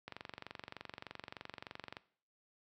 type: click train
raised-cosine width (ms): 0.3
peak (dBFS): -28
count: 45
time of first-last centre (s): 0.08-1.968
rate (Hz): 23.3
effects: noise-tail reverb RT60 0.5 s tail -18 dB re dry + high-pass 80 Hz 12 dB/octave